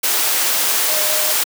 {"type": "tone in noise", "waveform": "sine", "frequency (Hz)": 614, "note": "D#5", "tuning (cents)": -23, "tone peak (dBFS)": -26, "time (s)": [0.88, 1.33], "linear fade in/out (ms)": 10, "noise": "white", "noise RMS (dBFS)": -17, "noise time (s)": [0.03, 1.44], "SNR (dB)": -12, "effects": ["high-pass 400 Hz 12 dB/octave"]}